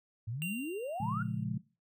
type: exponential sweep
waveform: sine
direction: up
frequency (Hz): 103.83 to 1480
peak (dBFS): -35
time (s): 0.27-1.23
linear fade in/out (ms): 10
type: tone with exponential decay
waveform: square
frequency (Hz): 2771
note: F7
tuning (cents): -14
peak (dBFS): -35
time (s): 0.42-1.44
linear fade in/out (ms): 0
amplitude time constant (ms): 220
type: chord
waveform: sine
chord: Bb minor seventh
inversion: none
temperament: just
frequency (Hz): 116.54 / 139.85 / 174.81 / 209.8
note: Bb2 / Db3 / F3 / Ab3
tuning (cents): 0 / +16 / +2 / +18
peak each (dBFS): -38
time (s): 1-1.58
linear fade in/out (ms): 5
effects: noise-tail reverb RT60 0.3 s tail -18 dB re dry